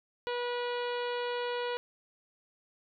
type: harmonic tone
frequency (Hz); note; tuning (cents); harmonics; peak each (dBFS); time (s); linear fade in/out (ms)
485.9; B4; -28; 1 / 2 / 3 / 4 / 5 / 6 / 7 / 8 / 9; -33 / -38 / -42 / -46 / -47 / -45 / -49 / -51 / -52; 0.27-1.77; 0
effects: none